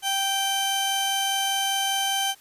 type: tone pair together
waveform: sawtooth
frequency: 784 / 3091 Hz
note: G5 / G7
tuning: 0 / -25 cents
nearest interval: 2 octaves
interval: 2375 cents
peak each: -22 dBFS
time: 0.02-2.35 s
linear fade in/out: 50 ms
effects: white hiss -54 dBFS RMS until 2.4 s + resampled to 32000 Hz